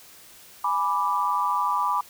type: chord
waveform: sine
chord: G# diminished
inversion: none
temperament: equal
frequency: 830.6 / 987.8 / 1174.7 Hz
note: G#5 / B5 / D6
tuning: 0 / 0 / 0 cents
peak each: -30 / -24 / -25 dBFS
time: 0.64-2.01 s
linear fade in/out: 5 ms
effects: white hiss -49 dBFS RMS until 2.09 s